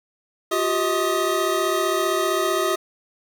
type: tone cluster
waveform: square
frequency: 354.3 / 389.7 / 636 / 1252 Hz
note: F4 / G4 / D#5 / D#6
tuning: +25 / -10 / +38 / +10 cents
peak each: -26 dBFS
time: 0.51-2.76 s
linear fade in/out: 10 ms
effects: 9-bit